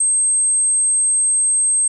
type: tone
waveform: sine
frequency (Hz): 8370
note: C9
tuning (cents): 0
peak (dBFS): -13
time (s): 0-1.88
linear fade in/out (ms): 5
effects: none